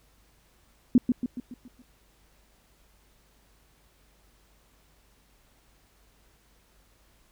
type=tone with echo; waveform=sine; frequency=246.9 Hz; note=B3; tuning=in tune; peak=-13 dBFS; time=0.95-0.98 s; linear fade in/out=2 ms; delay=140 ms; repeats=6; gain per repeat=-6 dB; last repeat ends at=1.82 s; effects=added 50 Hz sine -64 dBFS peak until 7.31 s + pink hiss -64 dBFS RMS until 7.31 s